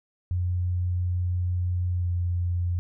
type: tone with pitch glide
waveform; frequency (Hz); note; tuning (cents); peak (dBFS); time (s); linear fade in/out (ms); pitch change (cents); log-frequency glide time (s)
sine; 89.4 to 88.02; F2 to F2; +41 to +14; -23; 0.31-2.79; 0; -27; 1.95-2.07
effects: none